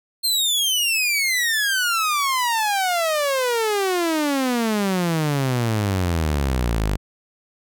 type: exponential sweep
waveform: sawtooth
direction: down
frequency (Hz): 4235 to 48.54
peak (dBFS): -15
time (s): 0.23-6.97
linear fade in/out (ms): 20
effects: none